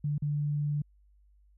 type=tone with dropouts; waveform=sine; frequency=146.83 Hz; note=D3; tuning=in tune; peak=-27 dBFS; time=0.04-0.82 s; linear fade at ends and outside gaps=5 ms; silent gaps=0.181-0.221 s; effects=added 50 Hz sine -59 dBFS peak until 1.57 s